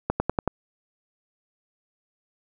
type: accelerating click train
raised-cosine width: 1 ms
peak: -8 dBFS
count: 5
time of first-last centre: 0.1-0.477 s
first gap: 100 ms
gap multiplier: 0.96
effects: none